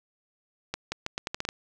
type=accelerating click train; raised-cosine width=0.2 ms; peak=-13 dBFS; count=9; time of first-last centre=0.74-1.489 s; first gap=180 ms; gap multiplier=0.8; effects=none